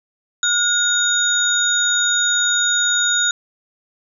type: tone cluster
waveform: sine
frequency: 1442 / 3720 / 6840 Hz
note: F#6 / A#7 / A8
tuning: -45 / -4 / -50 cents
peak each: -19 dBFS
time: 0.43-3.31 s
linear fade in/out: 2 ms
effects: none